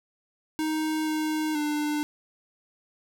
square tone with pitch steps, 312.2 / 310.2 / 298.5 Hz, D#4 / D#4 / D4, +6 / -5 / +28 cents, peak -26 dBFS, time 0.59-2.03 s, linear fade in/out 0 ms, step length 480 ms, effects none

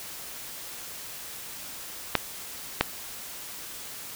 clicks, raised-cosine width 0.3 ms, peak -3 dBFS, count 2, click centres 2.153 / 2.81 s, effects white hiss -40 dBFS RMS until 4.15 s

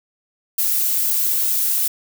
violet noise with flanger, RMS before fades -19 dBFS, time 0.58-1.88 s, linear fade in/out 5 ms, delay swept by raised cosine 1.7 to 6.5 ms, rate 1.1 Hz, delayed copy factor -0.6, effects none

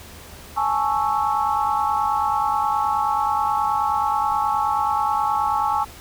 sine chord, A major seventh, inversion third, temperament equal, 830.6 / 880 / 1108.7 / 1318.5 Hz, G#5 / A5 / C#6 / E6, 0 / 0 / 0 / 0 cents, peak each -22 / -24 / -24 / -27 dBFS, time 0.56-5.85 s, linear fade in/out 20 ms, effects added 78 Hz sine -46 dBFS peak until 6 s + pink hiss -42 dBFS RMS until 6 s

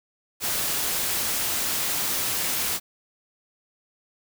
white noise, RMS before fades -26 dBFS, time 0.4-2.8 s, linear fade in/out 50 ms, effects none

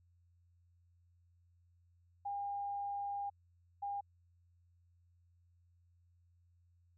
sine tone bursts at uneven times, 806 Hz, G5, 48 cents sharp, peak -37 dBFS, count 2, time 2.25-3.3 / 3.82-4.01 s, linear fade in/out 10 ms, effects added 87 Hz sine -67 dBFS peak until 6.97 s

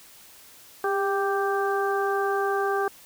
harmonic tone with a mistuned harmonic, 392.3 Hz, G4, 1 cent sharp, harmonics 1 / 2 / 3 / 4, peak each -25 / -28 / -30 / -31 dBFS, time 0.84-2.88 s, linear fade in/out 2 ms, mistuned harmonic 1, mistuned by +30 cents, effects white hiss -50 dBFS RMS until 3.05 s

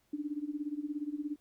sine tone with tremolo, 295.1 Hz, D4, 8 cents sharp, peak -31 dBFS, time 0.13-1.36 s, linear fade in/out 5 ms, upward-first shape sine, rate 17 Hz, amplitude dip 85%, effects pink hiss -73 dBFS RMS until 1.4 s

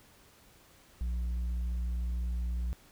sine tone with tanh clipping, 60 Hz, B1, 49 cents flat, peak -31 dBFS, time 1.01-2.73 s, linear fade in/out 0 ms, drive 4 dB, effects pink hiss -60 dBFS RMS until 2.91 s

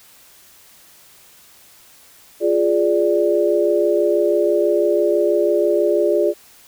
sine chord, D diminished, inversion first, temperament equal, 349.2 / 415.3 / 587.3 Hz, F4 / Ab4 / D5, 0 / 0 / 0 cents, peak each -18 dBFS, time 2.4-6.34 s, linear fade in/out 50 ms, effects white hiss -48 dBFS RMS until 6.67 s

